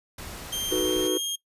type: noise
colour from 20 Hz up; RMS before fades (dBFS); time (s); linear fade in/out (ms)
pink; -39; 0.18-1.08; 5
type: tone with pitch glide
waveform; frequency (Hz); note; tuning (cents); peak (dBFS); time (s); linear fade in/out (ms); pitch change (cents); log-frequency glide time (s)
sawtooth; 3169 to 3232; G7 to G#7; +18 to -48; -24; 0.52-1.36; 10; +34; 0.8-1.22
type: chord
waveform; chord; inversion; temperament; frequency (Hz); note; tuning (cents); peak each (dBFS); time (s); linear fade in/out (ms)
triangle; B dominant seventh; first; equal; 311.1 / 370 / 440 / 493.9; D#4 / F#4 / A4 / B4; 0 / 0 / 0 / 0; -27 / -24 / -30 / -28; 0.71-1.18; 10
effects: noise-tail reverb RT60 0.1 s tail -19 dB re dry + resampled to 32000 Hz